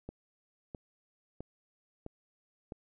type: click train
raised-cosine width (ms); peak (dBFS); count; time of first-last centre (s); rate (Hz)
2; -28; 5; 0.09-2.722; 1.52
effects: none